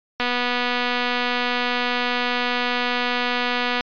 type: click train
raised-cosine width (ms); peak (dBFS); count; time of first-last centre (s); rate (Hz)
0.3; -7; 885; 0.2-3.808; 245
effects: resampled to 11025 Hz